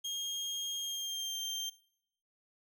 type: tone with pitch glide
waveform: 30% pulse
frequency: 3238 to 3162 Hz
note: G#7 to G7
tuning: -45 to +14 cents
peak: -33 dBFS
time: 0.04-1.7 s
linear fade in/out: 10 ms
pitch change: -41 cents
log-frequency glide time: 0.76-1.38 s
effects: noise-tail reverb RT60 0.7 s tail -21 dB re dry